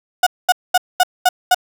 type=tone bursts; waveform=35% pulse; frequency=729 Hz; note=F#5; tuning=26 cents flat; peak=-7 dBFS; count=6; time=0.23-1.546 s; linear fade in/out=5 ms; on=36 ms; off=220 ms; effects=none